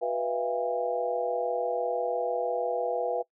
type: tone cluster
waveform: sine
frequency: 368.4 / 491 / 647 / 687 / 813 Hz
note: F#4 / B4 / E5 / F5 / G#5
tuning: -7 / -10 / -32 / -29 / -37 cents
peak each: -38 / -29 / -35 / -32 / -36 dBFS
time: 0.01-3.23 s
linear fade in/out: 20 ms
effects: noise-tail reverb RT60 0.1 s tail -22 dB re dry